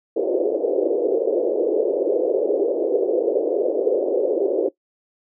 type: band-pass noise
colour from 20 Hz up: white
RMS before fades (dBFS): -20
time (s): 0.16-4.69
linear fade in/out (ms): 10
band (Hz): 350 to 530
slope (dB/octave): 48
effects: noise-tail reverb RT60 0.1 s tail -19 dB re dry